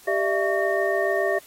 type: tone cluster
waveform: sine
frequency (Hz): 393.3 / 602 / 669 / 1124 / 1833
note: G4 / D5 / E5 / C#6 / A#6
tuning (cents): +6 / +43 / +25 / +24 / -30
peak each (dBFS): -25 / -26 / -25 / -34 / -27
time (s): 0.07-1.39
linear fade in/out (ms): 10
effects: white hiss -50 dBFS RMS until 1.46 s + AAC 48 kbps